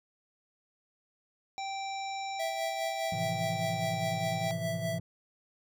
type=harmonic tone; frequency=781 Hz; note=G5; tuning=7 cents flat; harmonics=1 / 3 / 5 / 7 / 9; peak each=-35 / -43 / -45 / -49 / -51 dBFS; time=1.58-4.51 s; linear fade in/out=0 ms
type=tone with tremolo; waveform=square; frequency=659.3 Hz; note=E5; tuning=in tune; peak=-32 dBFS; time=2.39-4.99 s; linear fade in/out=10 ms; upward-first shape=sine; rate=4.9 Hz; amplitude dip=60%
type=chord; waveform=triangle; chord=F major seventh; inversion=first; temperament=equal; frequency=110 / 130.81 / 164.81 / 174.61 Hz; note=A2 / C3 / E3 / F3; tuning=0 / 0 / 0 / 0 cents; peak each=-37 / -39 / -35 / -39 dBFS; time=3.12-5 s; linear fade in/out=5 ms
effects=none